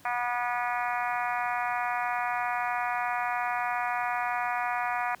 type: harmonic tone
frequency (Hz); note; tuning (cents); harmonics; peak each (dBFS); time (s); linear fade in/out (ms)
243.1; B3; -27; 3 / 4 / 5 / 6 / 7 / 8 / 9 / 10; -31 / -33 / -35 / -37 / -38 / -39 / -40 / -41; 0.05-5.15; 2
effects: pink hiss -56 dBFS RMS until 5.2 s + high-pass 80 Hz 12 dB/octave